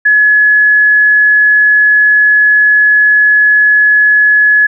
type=tone; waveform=sine; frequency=1698 Hz; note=G#6; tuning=38 cents sharp; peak=-4 dBFS; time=0.05-4.67 s; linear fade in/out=10 ms; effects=none

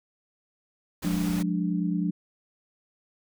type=noise; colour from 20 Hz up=pink; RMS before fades=-37 dBFS; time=1.02-1.43 s; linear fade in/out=10 ms
type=chord; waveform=sine; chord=D diminished; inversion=first; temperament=equal with one note detuned; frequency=178.28 / 207.7 / 293.7 Hz; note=F3 / Ab3 / D4; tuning=+36 / 0 / 0 cents; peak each=-26 / -31 / -30 dBFS; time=1.04-2.11 s; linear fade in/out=10 ms
effects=none

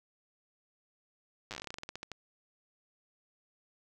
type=slowing click train; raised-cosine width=0.2 ms; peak=-23 dBFS; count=19; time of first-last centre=1.51-2.117 s; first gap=8 ms; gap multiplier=1.15; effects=none

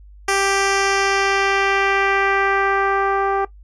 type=tone with low-pass filter sweep; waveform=10% pulse; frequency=392.8 Hz; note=G4; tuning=4 cents sharp; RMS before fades=-18 dBFS; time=0.28-3.45 s; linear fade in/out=5 ms; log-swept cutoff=9200 to 940 Hz; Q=1.2; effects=noise-tail reverb RT60 0.1 s tail -17 dB re dry + added 50 Hz sine -40 dBFS peak until 3.63 s

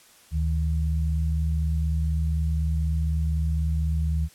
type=tone pair together; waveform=sine; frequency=74.9 / 158.94 Hz; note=D2 / D#3; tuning=+35 / +37 cents; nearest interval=octave + minor second; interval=1302 cents; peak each=-22 / -29 dBFS; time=0.31-4.29 s; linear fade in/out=50 ms; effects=white hiss -54 dBFS RMS until 4.34 s + low-pass 12000 Hz 12 dB/octave

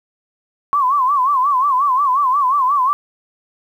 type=tone with vibrato; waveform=sine; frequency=1082 Hz; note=C#6; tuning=42 cents flat; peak=-12 dBFS; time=0.73-2.93 s; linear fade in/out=0 ms; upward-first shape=sine; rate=5.6 Hz; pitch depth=140 cents each way; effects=8-bit

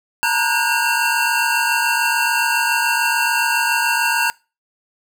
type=tone cluster; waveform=square; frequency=903 / 950 / 1462 / 1605 / 2715 Hz; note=A5 / A#5 / F#6 / G6 / F7; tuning=+45 / +33 / -21 / +40 / -50 cents; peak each=-23 dBFS; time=0.23-4.3 s; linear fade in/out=0 ms; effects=noise-tail reverb RT60 0.3 s tail -23 dB re dry

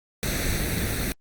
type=noise with comb filter; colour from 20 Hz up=pink; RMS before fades=-26 dBFS; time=0.23-1.12 s; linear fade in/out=0 ms; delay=0.49 ms; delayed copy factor=+0.65; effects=Opus 48 kbps

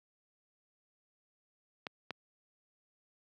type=clicks; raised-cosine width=0.3 ms; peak=-22 dBFS; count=2; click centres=1.868 / 2.107 s; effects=high-pass 150 Hz 12 dB/octave

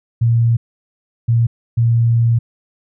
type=tone bursts at uneven times; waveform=sine; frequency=116.54 Hz; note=A#2; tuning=in tune; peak=-10 dBFS; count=3; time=0.21-0.57 / 1.28-1.47 / 1.77-2.39 s; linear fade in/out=10 ms; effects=none

